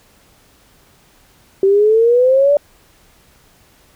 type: exponential sweep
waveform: sine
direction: up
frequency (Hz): 383.4 to 587.3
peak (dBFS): -8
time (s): 1.63-2.57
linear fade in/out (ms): 2
effects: pink hiss -51 dBFS RMS until 3.95 s